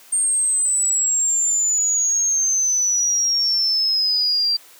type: exponential sweep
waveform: sine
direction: down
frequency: 8700 to 4699 Hz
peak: -16 dBFS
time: 0.12-4.57 s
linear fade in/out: 10 ms
effects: white hiss -47 dBFS RMS until 4.79 s + high-pass 300 Hz 12 dB/octave